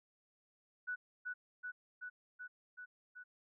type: tone with echo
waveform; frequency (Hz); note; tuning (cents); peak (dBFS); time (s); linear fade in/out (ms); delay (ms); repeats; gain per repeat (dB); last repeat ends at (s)
sine; 1480; F#6; 0; -37; 0.87-0.96; 20; 380; 6; -2; 3.24
effects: none